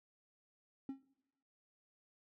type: tone with exponential decay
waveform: triangle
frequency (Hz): 270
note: C#4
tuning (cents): -45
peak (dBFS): -34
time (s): 0.89-1.03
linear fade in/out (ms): 2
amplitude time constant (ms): 30
effects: noise-tail reverb RT60 1.0 s tail -24 dB re dry + tanh soft clip ceiling -31 dBFS